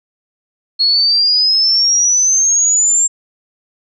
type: exponential sweep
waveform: sine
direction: up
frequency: 4300 to 7459 Hz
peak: -9 dBFS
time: 0.79-3.08 s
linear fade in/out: 20 ms
effects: none